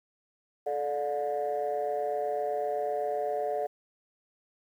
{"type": "tone cluster", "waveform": "sine", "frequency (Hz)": [434.3, 590, 718], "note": ["A4", "D5", "F5"], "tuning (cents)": [-23, 8, 48], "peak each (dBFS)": [-32, -31, -31], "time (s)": [0.66, 3.67], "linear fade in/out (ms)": 10, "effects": ["tanh soft clip ceiling -22 dBFS", "10-bit"]}